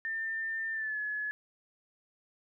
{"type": "tone with pitch glide", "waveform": "sine", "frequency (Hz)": [1797, 1703], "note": ["A6", "G#6"], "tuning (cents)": [36, 43], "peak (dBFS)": -32, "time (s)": [0.05, 1.31], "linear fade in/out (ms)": 0, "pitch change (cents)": -93, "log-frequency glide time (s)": [0.72, 0.99], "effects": []}